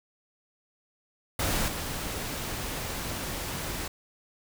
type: noise with level steps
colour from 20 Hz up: pink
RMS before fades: -28 / -34 dBFS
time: 1.39-3.88 s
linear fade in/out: 5 ms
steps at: 1.68 s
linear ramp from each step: 2 ms
effects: none